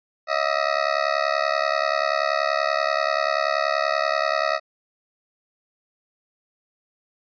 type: tone with amplitude modulation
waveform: 20% pulse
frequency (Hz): 636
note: D#5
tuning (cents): +38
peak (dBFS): -11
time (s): 0.27-4.6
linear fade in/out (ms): 50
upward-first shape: sine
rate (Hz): 70.4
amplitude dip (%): 95
effects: resampled to 11025 Hz